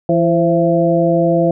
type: harmonic tone with a mistuned harmonic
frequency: 168 Hz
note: E3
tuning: 33 cents sharp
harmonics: 1 / 2 / 3 / 4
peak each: -16 / -16 / -16 / -16 dBFS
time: 0.09-1.51 s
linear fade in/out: 2 ms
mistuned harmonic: 3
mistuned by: +59 cents
effects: none